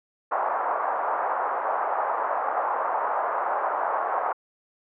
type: band-pass noise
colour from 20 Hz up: pink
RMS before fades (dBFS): -26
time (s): 0.31-4.33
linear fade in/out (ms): 10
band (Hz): 680 to 1200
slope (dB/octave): 24
effects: low-pass 2000 Hz 12 dB/octave